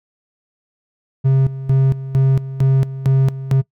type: tone with tremolo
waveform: triangle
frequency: 134.1 Hz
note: C3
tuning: 43 cents sharp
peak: -8 dBFS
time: 1.24-3.62 s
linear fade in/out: 20 ms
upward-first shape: square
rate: 2.2 Hz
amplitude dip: 80%
effects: noise-tail reverb RT60 0.1 s tail -19 dB re dry